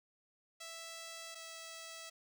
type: tone pair in turn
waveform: 5% pulse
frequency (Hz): 659.3 / 655.1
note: E5 / E5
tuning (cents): 0 / -11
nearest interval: unison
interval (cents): 11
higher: first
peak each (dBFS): -35 / -36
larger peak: first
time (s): 0.6-1.35 / 1.35-2.1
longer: neither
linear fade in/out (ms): 10
effects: none